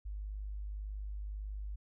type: tone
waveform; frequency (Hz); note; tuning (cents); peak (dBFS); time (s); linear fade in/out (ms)
sine; 50.9; G#1; -34; -38; 0.05-1.76; 10
effects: none